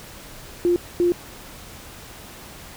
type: tone bursts at uneven times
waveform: sine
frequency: 350 Hz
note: F4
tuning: 4 cents sharp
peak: -15 dBFS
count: 2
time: 0.65-0.76 / 1-1.12 s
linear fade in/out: 0 ms
effects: pink hiss -41 dBFS RMS until 2.76 s